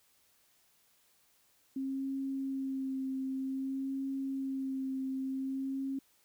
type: tone with vibrato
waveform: sine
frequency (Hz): 267.5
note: C4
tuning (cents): +38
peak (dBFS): -33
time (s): 1.76-5.99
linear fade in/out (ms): 5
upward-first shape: sine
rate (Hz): 0.53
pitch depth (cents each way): 18
effects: white hiss -69 dBFS RMS until 6.24 s